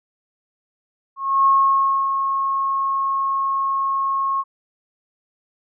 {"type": "tone with ADSR envelope", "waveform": "sine", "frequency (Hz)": 1088, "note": "C#6", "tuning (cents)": -33, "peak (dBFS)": -11, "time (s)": [1.16, 4.44], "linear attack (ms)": 300, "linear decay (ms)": 620, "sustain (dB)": -7, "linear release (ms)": 42, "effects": []}